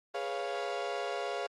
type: chord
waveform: 35% pulse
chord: C# dominant seventh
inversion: second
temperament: equal with one note detuned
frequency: 415.3 / 491.6 / 554.4 / 698.5 Hz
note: G#4 / B4 / C#5 / E#5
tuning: 0 / -8 / 0 / 0 cents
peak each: -37 / -40 / -37 / -36 dBFS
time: 0.14-1.47 s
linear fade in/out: 10 ms
effects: low-pass 5000 Hz 12 dB/octave + Opus 32 kbps